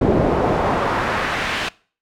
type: noise with band-pass filter sweep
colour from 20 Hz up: brown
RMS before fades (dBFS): -19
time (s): 0.01-1.69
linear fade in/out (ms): 5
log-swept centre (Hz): 390 to 2800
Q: 1.1
effects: noise-tail reverb RT60 0.4 s tail -22 dB re dry